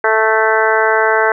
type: harmonic tone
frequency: 220 Hz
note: A3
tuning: in tune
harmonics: 2 / 3 / 4 / 5 / 6 / 7 / 8 / 9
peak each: -16 / -18 / -17 / -21 / -21 / -16 / -22 / -22 dBFS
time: 0.04-1.32 s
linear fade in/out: 2 ms
effects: none